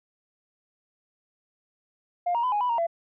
sine tone with pitch steps, 705 / 941 / 1006 / 830 / 988 / 933 / 674 Hz, F5 / A#5 / B5 / G#5 / B5 / A#5 / E5, +16 / +16 / +32 / -1 / 0 / +1 / +38 cents, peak -21 dBFS, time 2.26-2.869 s, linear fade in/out 10 ms, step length 87 ms, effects tanh soft clip ceiling -19 dBFS

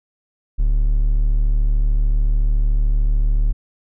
triangle tone, 36.82 Hz, D1, 5 cents sharp, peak -11 dBFS, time 0.58-3.53 s, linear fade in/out 20 ms, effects none

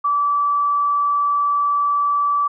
sine tone, 1156 Hz, D6, 28 cents flat, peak -15 dBFS, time 0.04-2.48 s, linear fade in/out 10 ms, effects none

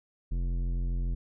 sine tone with tanh clipping, 43.65 Hz, F1, in tune, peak -29 dBFS, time 0.31-1.15 s, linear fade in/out 10 ms, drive 13 dB, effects none

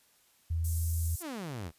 sine tone, 82.41 Hz, E2, in tune, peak -28 dBFS, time 0.5-1.16 s, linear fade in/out 10 ms
pink high-pass noise, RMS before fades -41 dBFS, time 0.64-1.23 s, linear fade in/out 10 ms, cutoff 7500 Hz, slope 24 dB/octave
sawtooth exponential sweep, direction down, 372.1 to 73.42 Hz, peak -33 dBFS, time 1.2-1.72 s, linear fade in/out 50 ms
effects white hiss -66 dBFS RMS until 1.78 s + resampled to 32000 Hz

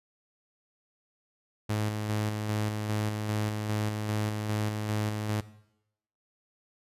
sawtooth tone with tremolo, 106.4 Hz, G#2, 42 cents sharp, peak -23 dBFS, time 1.69-5.41 s, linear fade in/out 10 ms, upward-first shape square, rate 2.5 Hz, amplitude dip 35%, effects noise-tail reverb RT60 0.8 s tail -17 dB re dry + resampled to 32000 Hz

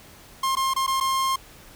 45% pulse tone with dropouts, 1063 Hz, C6, 27 cents sharp, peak -21 dBFS, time 0.43-1.36 s, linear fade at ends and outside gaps 5 ms, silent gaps 0.554-0.568 / 0.737-0.762 / 0.866-0.876 / 1.002-1.008 s, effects pink hiss -48 dBFS RMS until 1.75 s

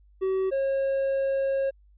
triangle tone pair in turn, 380.6 / 542.5 Hz, F#4 / C#5, +49 / -37 cents, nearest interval tritone, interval 614 cents, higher second, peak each -21 dBFS, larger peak neither, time 0.21-0.51 / 0.51-1.71 s, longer second, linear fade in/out 20 ms, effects added 50 Hz sine -54 dBFS peak until 1.97 s + resampled to 8000 Hz

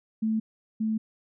sine tone pair in turn, 220 / 219.1 Hz, A3 / A3, 0 / -7 cents, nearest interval unison, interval 7 cents, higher first, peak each -23 / -24 dBFS, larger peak first, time 0.22-0.4 / 0.8-0.98 s, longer neither, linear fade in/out 10 ms, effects none

